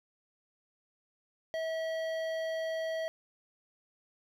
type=tone with hard clipping; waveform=sine; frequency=646 Hz; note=E5; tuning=35 cents flat; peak=-34 dBFS; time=1.54-3.08 s; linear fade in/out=0 ms; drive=12 dB; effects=none